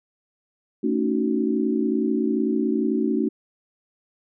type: chord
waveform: sine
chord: D# half-diminished seventh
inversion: second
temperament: just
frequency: 224 / 280 / 311.1 / 373.4 Hz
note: A3 / C#4 / D#4 / F#4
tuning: +31 / +18 / 0 / +16 cents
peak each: -24 / -25 / -26 / -26 dBFS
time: 0.83-3.29 s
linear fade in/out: 10 ms
effects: none